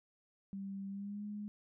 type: tone with pitch glide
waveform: sine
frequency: 196 to 207.7 Hz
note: G3 to G#3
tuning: 0 to 0 cents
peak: -40 dBFS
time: 0.53-1.48 s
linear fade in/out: 0 ms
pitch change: +100 cents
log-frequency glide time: 0.89-1.24 s
effects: none